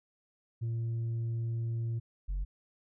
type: tone pair in turn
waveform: sine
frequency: 115.2 / 46.36 Hz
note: A#2 / F#1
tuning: -20 / +4 cents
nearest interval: octave + major third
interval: 1576 cents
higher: first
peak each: -28 dBFS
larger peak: neither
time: 0.61-2 / 2.28-2.45 s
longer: first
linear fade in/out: 20 ms
effects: tanh soft clip ceiling -30 dBFS